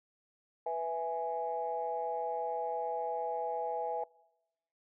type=chord; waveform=sine; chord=E major; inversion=second; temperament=equal; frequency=493.9 / 659.3 / 830.6 Hz; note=B4 / E5 / G#5; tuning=0 / 0 / 0 cents; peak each=-37 / -37 / -35 dBFS; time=0.66-4.04 s; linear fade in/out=5 ms; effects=noise-tail reverb RT60 1.0 s tail -25 dB re dry + tanh soft clip ceiling -23 dBFS